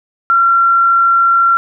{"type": "tone", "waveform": "sine", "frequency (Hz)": 1367, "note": "F6", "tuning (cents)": -37, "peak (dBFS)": -7, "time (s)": [0.3, 1.57], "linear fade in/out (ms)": 0, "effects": []}